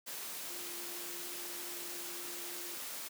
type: tone in noise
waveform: sine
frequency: 349.2 Hz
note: F4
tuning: in tune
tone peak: -51 dBFS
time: 0.48-2.76 s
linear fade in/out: 20 ms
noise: white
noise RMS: -43 dBFS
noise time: 0.06-3.09 s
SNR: -11 dB
effects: high-pass 200 Hz 12 dB/octave

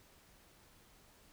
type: silence
effects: pink hiss -64 dBFS RMS until 1.32 s

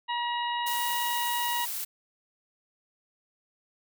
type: harmonic tone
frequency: 956 Hz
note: A#5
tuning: 43 cents sharp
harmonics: 1 / 2 / 3 / 4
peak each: -29 / -36 / -36 / -40 dBFS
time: 0.08-1.66 s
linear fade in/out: 20 ms
type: noise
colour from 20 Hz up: blue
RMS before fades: -34 dBFS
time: 0.66-1.85 s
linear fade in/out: 10 ms
effects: none

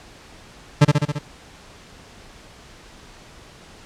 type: tone with echo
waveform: 40% pulse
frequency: 146.83 Hz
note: D3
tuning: in tune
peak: -7 dBFS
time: 0.81-0.85 s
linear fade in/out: 10 ms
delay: 68 ms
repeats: 5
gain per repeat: -3 dB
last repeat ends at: 1.19 s
effects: pink hiss -45 dBFS RMS until 3.85 s + low-pass 7000 Hz 12 dB/octave

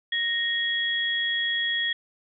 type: tone pair together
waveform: sine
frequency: 1864 / 3321 Hz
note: A#6 / G#7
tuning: -1 / -1 cents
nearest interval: minor seventh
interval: 1000 cents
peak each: -26 dBFS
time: 0.12-1.93 s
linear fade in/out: 5 ms
effects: none

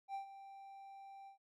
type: tone with ADSR envelope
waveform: triangle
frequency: 785 Hz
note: G5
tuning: 2 cents sharp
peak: -37 dBFS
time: 0.08-1.38 s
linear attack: 64 ms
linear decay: 110 ms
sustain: -13 dB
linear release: 110 ms
effects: none

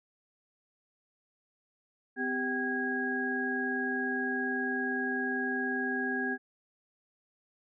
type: tone cluster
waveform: sine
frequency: 255.4 / 394.5 / 770 / 1645 Hz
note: C4 / G4 / G5 / G#6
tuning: -42 / +11 / -31 / -17 cents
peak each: -34 / -37 / -40 / -32 dBFS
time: 2.16-6.38 s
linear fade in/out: 50 ms
effects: none

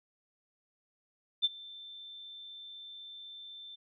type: tone with ADSR envelope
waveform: sine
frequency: 3552 Hz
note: A7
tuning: 16 cents sharp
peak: -22 dBFS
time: 1.42-3.76 s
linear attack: 27 ms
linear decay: 31 ms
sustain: -23 dB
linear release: 16 ms
effects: none

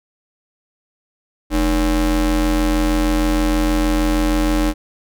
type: ring-modulated tone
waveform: square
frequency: 130.81 Hz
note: C3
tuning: in tune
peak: -12 dBFS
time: 1.5-4.74 s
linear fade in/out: 50 ms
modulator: 174 Hz
effects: none

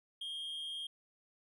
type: tone with amplitude modulation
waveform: triangle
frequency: 3229 Hz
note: G#7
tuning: 49 cents flat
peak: -36 dBFS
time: 0.21-0.87 s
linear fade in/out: 5 ms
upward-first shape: sine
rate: 222 Hz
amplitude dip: 40%
effects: none

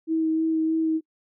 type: tone with vibrato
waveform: sine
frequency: 320.3 Hz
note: E4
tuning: 50 cents flat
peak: -20 dBFS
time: 0.07-1.01 s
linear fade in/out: 50 ms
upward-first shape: sine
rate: 3.2 Hz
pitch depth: 13 cents each way
effects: noise-tail reverb RT60 0.1 s tail -24 dB re dry

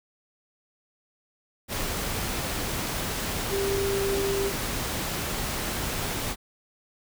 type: tone in noise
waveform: sine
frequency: 394.5 Hz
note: G4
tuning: 11 cents sharp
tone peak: -25 dBFS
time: 3.49-4.52 s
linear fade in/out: 50 ms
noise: pink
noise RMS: -30 dBFS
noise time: 1.68-6.36 s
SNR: +2 dB
effects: none

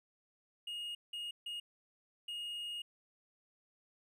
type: tone bursts at uneven times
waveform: triangle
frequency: 2862 Hz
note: F7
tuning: 42 cents sharp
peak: -38 dBFS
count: 4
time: 0.67-0.95 / 1.13-1.31 / 1.46-1.6 / 2.28-2.82 s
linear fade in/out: 5 ms
effects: none

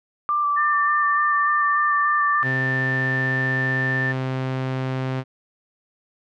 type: tone with vibrato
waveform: sine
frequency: 1174.7 Hz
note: D6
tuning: in tune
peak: -18 dBFS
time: 0.29-2.43 s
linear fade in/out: 0 ms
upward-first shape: square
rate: 3.4 Hz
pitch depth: 15 cents each way
type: tone with pitch glide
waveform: sine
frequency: 1792 to 1780.6 Hz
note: A6 to A6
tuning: +31 to +20 cents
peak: -21 dBFS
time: 0.56-4.13 s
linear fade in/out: 20 ms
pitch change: -11 cents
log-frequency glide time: 1.71-2.38 s
type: tone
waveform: sawtooth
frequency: 130.81 Hz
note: C3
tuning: in tune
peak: -19 dBFS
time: 2.42-5.24 s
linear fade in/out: 50 ms
effects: low-pass 3000 Hz 12 dB/octave

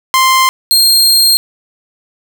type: tone pair in turn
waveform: sawtooth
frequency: 1046.5 / 4210 Hz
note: C6 / C8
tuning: 0 / +10 cents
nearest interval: 2 octaves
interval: 2410 cents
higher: second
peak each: -3 dBFS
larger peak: neither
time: 0.14-0.49 / 0.71-1.37 s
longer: second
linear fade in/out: 0 ms
effects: none

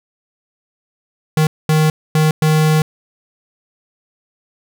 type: tone bursts at uneven times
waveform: square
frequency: 155.56 Hz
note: D#3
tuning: in tune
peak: -11 dBFS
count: 4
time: 1.37-1.47 / 1.69-1.9 / 2.15-2.31 / 2.42-2.82 s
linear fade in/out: 2 ms
effects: none

